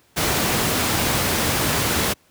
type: noise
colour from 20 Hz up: pink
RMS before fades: -20 dBFS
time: 0.16-2.14 s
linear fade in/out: 20 ms
effects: pink hiss -58 dBFS RMS until 2.3 s + high-pass 80 Hz 12 dB/octave